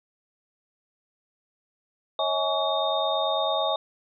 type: tone cluster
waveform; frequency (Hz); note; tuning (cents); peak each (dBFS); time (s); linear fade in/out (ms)
sine; 551 / 640 / 839 / 1132 / 3674; C#5 / D#5 / G#5 / C#6 / A#7; -11 / +49 / +17 / +36 / -26; -30 / -27 / -29 / -31 / -29; 2.19-3.76; 2
effects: none